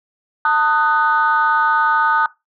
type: chord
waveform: sine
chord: D# diminished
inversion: second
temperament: just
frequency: 896 / 1244.5 / 1493.4 Hz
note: A5 / D#6 / F#6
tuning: +31 / 0 / +16 cents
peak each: -16 dBFS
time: 0.45-2.26 s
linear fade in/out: 2 ms
effects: noise-tail reverb RT60 0.2 s tail -19 dB re dry + tanh soft clip ceiling -5 dBFS